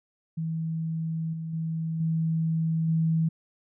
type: tone with level steps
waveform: sine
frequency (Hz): 161.9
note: E3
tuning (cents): -31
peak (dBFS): -27 / -31 / -27 / -23 / -21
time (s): 0.37-3.29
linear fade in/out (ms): 10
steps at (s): 1.33 / 1.53 / 2 / 2.88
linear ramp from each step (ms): 5
effects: none